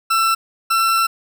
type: tone pair in turn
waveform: 40% pulse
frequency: 1338 / 1344.4 Hz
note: E6 / E6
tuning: +25 / +34 cents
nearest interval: unison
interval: 9 cents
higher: second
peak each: -13 dBFS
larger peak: neither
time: 0.1-0.35 / 0.7-1.07 s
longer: second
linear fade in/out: 10 ms
effects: none